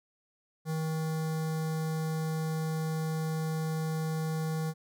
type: tone with notch filter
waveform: square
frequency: 158.7 Hz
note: D#3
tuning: 35 cents sharp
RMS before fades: -32 dBFS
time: 0.65-4.74 s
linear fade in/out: 50 ms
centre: 2700 Hz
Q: 1.2
effects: none